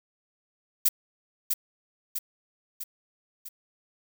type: noise with echo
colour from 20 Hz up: violet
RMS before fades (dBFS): -20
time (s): 0.85-0.89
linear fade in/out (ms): 10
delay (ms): 650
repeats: 4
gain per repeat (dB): -5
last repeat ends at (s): 3.49
effects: none